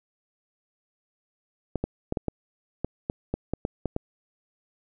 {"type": "clicks", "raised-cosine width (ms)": 2, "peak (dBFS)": -13, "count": 12, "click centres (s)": [1.757, 1.84, 2.124, 2.172, 2.283, 2.846, 3.099, 3.34, 3.536, 3.651, 3.857, 3.964], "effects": []}